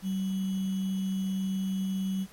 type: tone with sample-and-hold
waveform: sine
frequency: 190.7 Hz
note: G3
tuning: 47 cents flat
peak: -27 dBFS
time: 0.02-2.27 s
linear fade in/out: 50 ms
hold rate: 3150 Hz
effects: pink hiss -54 dBFS RMS until 2.32 s + MP3 64 kbps